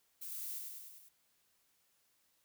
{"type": "noise with echo", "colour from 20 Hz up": "violet", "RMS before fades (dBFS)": -45, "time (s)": [0.21, 0.59], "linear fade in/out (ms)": 10, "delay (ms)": 100, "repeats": 5, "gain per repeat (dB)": -3, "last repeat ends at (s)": 1.09, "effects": ["white hiss -75 dBFS RMS until 2.44 s"]}